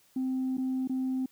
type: tone with dropouts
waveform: sine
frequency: 260 Hz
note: C4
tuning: 11 cents flat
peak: -26 dBFS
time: 0.16-1.26 s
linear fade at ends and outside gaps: 5 ms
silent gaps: 0.571-0.58 / 0.875-0.895 s
effects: tanh soft clip ceiling -25 dBFS + white hiss -64 dBFS RMS until 1.31 s